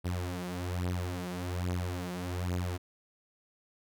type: beating tone pair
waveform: sawtooth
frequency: 89 / 90.2 Hz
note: F2 / F#2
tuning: +33 / -44 cents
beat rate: 1.2 Hz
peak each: -31 / -32 dBFS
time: 0.04-2.78 s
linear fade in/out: 20 ms
effects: none